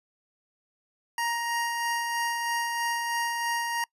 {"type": "tone with tremolo", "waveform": "25% pulse", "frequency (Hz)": 938, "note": "A#5", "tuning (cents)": 11, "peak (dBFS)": -22, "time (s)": [1.18, 3.84], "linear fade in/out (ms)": 2, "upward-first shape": "sine", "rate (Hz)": 3.1, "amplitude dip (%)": 30, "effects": ["noise-tail reverb RT60 0.1 s tail -25 dB re dry", "resampled to 32000 Hz"]}